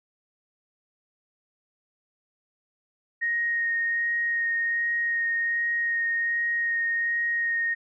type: tone with vibrato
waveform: sine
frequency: 1864.7 Hz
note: A#6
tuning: in tune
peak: -23 dBFS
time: 3.21-7.75 s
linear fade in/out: 20 ms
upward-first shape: sine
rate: 1.3 Hz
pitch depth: 10 cents each way
effects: none